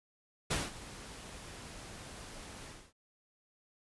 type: noise with ADSR envelope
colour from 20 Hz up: pink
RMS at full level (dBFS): -31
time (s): 0.5-2.93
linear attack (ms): 12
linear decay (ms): 190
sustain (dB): -17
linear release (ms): 270
effects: resampled to 24000 Hz